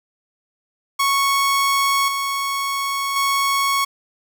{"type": "tone with level steps", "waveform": "sawtooth", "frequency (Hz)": 1106, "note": "C#6", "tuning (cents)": -4, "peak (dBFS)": [-12, -17, -13], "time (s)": [0.99, 3.85], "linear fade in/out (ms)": 10, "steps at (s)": [2.08, 3.16], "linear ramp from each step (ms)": 2, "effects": []}